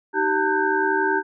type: tone cluster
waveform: sine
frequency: 311.3 / 386.1 / 902 / 1515 / 1586 Hz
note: D#4 / G4 / A5 / F#6 / G6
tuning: +1 / -26 / +43 / +40 / +20 cents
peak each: -28 / -23 / -23 / -26 / -25 dBFS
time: 0.13-1.23 s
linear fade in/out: 50 ms
effects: none